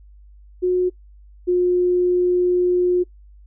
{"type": "tone pair in turn", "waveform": "sine", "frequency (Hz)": [363.2, 358.2], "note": ["F#4", "F4"], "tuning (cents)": [-32, 44], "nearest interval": "unison", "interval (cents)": 24, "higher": "first", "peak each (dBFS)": [-15, -14], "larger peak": "second", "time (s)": [[0.62, 0.9], [1.47, 3.04]], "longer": "second", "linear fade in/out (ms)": 20, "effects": ["noise-tail reverb RT60 0.1 s tail -23 dB re dry", "added 50 Hz sine -43 dBFS peak until 3.46 s"]}